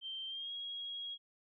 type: tone with pitch glide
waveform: sine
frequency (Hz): 3136 to 3296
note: G7 to G#7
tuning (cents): 0 to -14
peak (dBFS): -40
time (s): 0.01-1.18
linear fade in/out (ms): 50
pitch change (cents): +86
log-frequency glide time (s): 0.27-0.52
effects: none